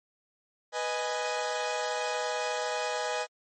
sawtooth chord, G# minor, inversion first, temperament equal, 493.9 / 622.3 / 830.6 Hz, B4 / D#5 / G#5, 0 / 0 / 0 cents, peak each -30 dBFS, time 0.72-3.27 s, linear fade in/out 50 ms, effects MP3 32 kbps

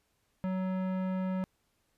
sine tone with tanh clipping, 186.9 Hz, F#3, 18 cents sharp, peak -32 dBFS, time 0.44-1.44 s, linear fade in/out 0 ms, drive 17 dB, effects pink hiss -75 dBFS RMS until 1.97 s + resampled to 32000 Hz

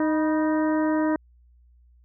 harmonic tone with a mistuned harmonic, 309.9 Hz, D#4, 7 cents flat, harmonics 1 / 2 / 3 / 4 / 5 / 6, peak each -21 / -28 / -31 / -37 / -37 / -38 dBFS, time 0-1.16 s, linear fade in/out 2 ms, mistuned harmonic 3, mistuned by +67 cents, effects added 60 Hz sine -53 dBFS peak until 2.04 s

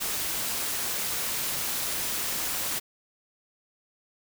white noise, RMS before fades -30 dBFS, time 0-2.8 s, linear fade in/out 20 ms, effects none

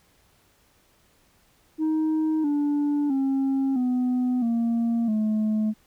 sine tone with pitch steps, 313.6 / 290.9 / 269.9 / 250.3 / 232.2 / 215.4 Hz, D#4 / D4 / C#4 / B3 / A#3 / A3, +14 / -16 / -46 / +23 / -7 / -37 cents, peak -18 dBFS, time 1.78-5.74 s, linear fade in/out 50 ms, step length 660 ms, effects tanh soft clip ceiling -20 dBFS + pink hiss -62 dBFS RMS until 5.86 s

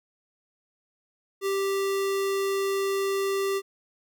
square tone, 392 Hz, G4, in tune, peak -25 dBFS, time 1.41-3.62 s, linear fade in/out 50 ms, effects none

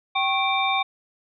sine tone cluster, 775 / 1095 / 2342 / 3643 Hz, G5 / C#6 / D7 / A#7, -20 / -22 / -5 / -41 cents, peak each -24 / -26 / -25 / -27 dBFS, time 0.15-0.83 s, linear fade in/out 10 ms, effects none

